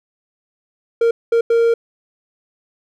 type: tone bursts at uneven times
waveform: triangle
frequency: 463.6 Hz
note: A#4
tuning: 10 cents flat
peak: -9 dBFS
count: 3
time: 1.01-1.11 / 1.32-1.41 / 1.5-1.74 s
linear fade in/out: 5 ms
effects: none